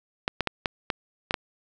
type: clicks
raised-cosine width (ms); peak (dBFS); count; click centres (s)
0.3; -8; 7; 0.279 / 0.407 / 0.473 / 0.658 / 0.902 / 1.309 / 1.342
effects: none